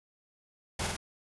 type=noise with echo; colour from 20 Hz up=pink; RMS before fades=-33 dBFS; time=0.79-0.87 s; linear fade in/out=5 ms; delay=48 ms; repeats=2; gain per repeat=-2 dB; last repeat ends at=0.966 s; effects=resampled to 24000 Hz